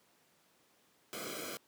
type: noise with comb filter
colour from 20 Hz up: pink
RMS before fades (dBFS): -42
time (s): 1.13-1.57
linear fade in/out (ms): 0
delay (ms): 1.1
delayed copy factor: -1
effects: pink hiss -69 dBFS RMS until 1.67 s + high-pass 200 Hz 12 dB/octave